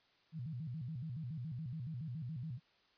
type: tone with vibrato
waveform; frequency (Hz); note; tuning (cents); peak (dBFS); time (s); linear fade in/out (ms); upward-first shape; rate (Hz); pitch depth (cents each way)
sine; 140; C#3; +18; -40; 0.32-2.6; 50; square; 7.1; 240
effects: white hiss -71 dBFS RMS until 2.97 s + resampled to 11025 Hz